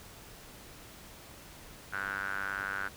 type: tone with band-pass filter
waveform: sawtooth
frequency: 98 Hz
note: G2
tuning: in tune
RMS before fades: -36 dBFS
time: 1.92-2.89 s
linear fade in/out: 20 ms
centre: 1500 Hz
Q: 9.9
effects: pink hiss -51 dBFS RMS until 2.96 s